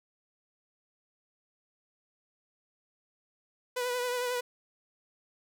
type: tone with vibrato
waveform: sawtooth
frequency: 493.9 Hz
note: B4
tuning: in tune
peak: -26 dBFS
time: 3.76-4.41 s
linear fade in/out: 10 ms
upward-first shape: triangle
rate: 11 Hz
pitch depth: 37 cents each way
effects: none